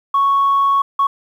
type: tone bursts at uneven times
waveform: sine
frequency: 1108.7 Hz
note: C#6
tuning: in tune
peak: -10 dBFS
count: 2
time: 0.14-0.82 / 0.99-1.07 s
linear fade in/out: 5 ms
effects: tanh soft clip ceiling -8 dBFS + 8-bit